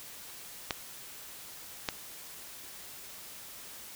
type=clicks; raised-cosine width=0.2 ms; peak=-12 dBFS; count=2; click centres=0.708 / 1.888 s; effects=white hiss -47 dBFS RMS until 3.95 s